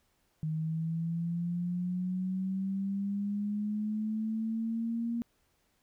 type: linear sweep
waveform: sine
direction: up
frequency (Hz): 155.56 to 235.3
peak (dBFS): -30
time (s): 0.43-5.22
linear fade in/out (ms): 0
effects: pink hiss -73 dBFS RMS until 5.82 s